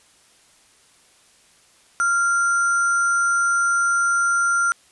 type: tone with sample-and-hold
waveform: sine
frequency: 1390 Hz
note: F6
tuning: 9 cents flat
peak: -16 dBFS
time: 2-4.72 s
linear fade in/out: 0 ms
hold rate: 7350 Hz
effects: white hiss -55 dBFS RMS until 4.91 s + resampled to 24000 Hz